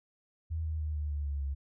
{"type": "tone with pitch steps", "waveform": "sine", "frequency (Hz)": [80.6, 78.58, 76.61, 74.68, 72.81, 70.98, 69.2], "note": ["E2", "D#2", "D#2", "D2", "D2", "C#2", "C#2"], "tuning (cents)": [-38, 18, -26, 30, -14, 42, -2], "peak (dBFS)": -31, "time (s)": [0.5, 1.55], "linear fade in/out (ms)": 20, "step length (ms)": 150, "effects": []}